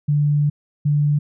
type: tone bursts at uneven times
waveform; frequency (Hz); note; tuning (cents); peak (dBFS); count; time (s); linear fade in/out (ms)
sine; 146.83; D3; 0; -14; 2; 0.08-0.5 / 0.85-1.19; 10
effects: none